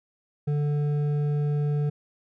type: tone with hard clipping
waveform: sine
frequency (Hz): 146.83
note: D3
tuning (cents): 0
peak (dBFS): -24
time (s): 0.47-1.9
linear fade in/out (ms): 10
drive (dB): 7
effects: none